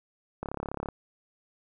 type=click train; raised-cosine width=1 ms; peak=-19 dBFS; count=17; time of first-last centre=0.43-0.887 s; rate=35 Hz; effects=none